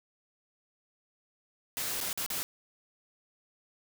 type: noise with dropouts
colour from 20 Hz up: white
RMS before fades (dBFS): -34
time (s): 1.77-2.43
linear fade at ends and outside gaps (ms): 0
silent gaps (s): 2.004-2.011 / 2.129-2.175 / 2.263-2.302
effects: none